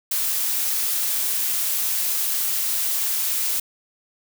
blue noise, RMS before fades -23 dBFS, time 0.11-3.6 s, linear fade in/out 5 ms, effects none

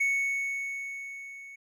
triangle tone with level ramp, 2216 Hz, C#7, 1 cent flat, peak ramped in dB -21 to -42 dBFS, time 0-1.56 s, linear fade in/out 10 ms, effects none

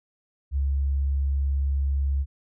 sine tone, 69.1 Hz, C#2, 5 cents flat, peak -21 dBFS, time 0.51-2.26 s, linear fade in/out 50 ms, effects none

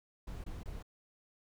brown noise bursts, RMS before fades -43 dBFS, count 3, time 0.27-0.826 s, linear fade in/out 5 ms, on 170 ms, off 23 ms, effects none

